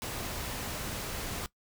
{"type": "noise", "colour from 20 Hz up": "pink", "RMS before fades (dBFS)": -37, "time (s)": [0.02, 1.46], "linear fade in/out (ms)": 0, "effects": ["noise-tail reverb RT60 0.1 s tail -19 dB re dry"]}